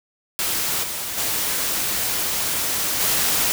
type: noise with level steps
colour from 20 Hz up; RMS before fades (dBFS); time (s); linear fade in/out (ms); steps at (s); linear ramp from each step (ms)
white; -23 / -28 / -23 / -20; 0.39-3.52; 0; 0.83 / 1.17 / 3; 10
effects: none